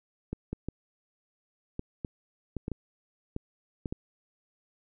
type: clicks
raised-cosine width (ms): 3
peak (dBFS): -20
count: 11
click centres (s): 0.33 / 0.53 / 0.686 / 1.794 / 2.048 / 2.567 / 2.681 / 2.717 / 3.364 / 3.858 / 3.925
effects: none